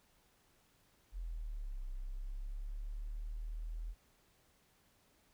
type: linear two-way sweep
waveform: sine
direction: down then up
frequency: 43.93 to 32 to 41.08 Hz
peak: -39 dBFS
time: 1.12-3.95 s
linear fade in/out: 50 ms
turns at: 1.84 s
effects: pink hiss -71 dBFS RMS until 5.33 s